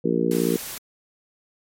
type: harmonic tone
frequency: 58 Hz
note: A#1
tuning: 8 cents flat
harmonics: 3 / 4 / 5 / 6 / 7 / 8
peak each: -26 / -26 / -26 / -26 / -26 / -26 dBFS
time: 0.04-0.57 s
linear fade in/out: 10 ms
type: noise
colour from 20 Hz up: white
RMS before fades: -34 dBFS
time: 0.31-0.78 s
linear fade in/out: 2 ms
effects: MP3 64 kbps